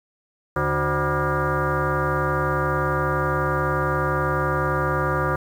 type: tone with frequency modulation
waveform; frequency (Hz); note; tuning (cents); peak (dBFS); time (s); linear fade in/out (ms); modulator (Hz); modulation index
sine; 523.3; C5; 0; -19; 0.56-5.36; 5; 223; 4.3
effects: 8-bit